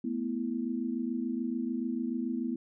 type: chord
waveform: sine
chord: A suspended second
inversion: none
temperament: equal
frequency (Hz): 220 / 246.9 / 329.6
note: A3 / B3 / E4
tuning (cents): 0 / 0 / 0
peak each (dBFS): -36 / -32 / -37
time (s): 0.04-2.56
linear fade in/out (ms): 5
effects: none